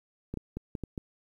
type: clicks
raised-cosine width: 3 ms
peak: -22 dBFS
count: 6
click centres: 0.34 / 0.373 / 0.57 / 0.752 / 0.837 / 0.978 s
effects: 10-bit